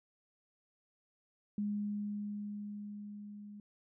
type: tone with level ramp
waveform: sine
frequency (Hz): 206.5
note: G#3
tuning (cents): -10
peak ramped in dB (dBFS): -32 to -47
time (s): 1.58-3.6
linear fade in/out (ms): 2
effects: none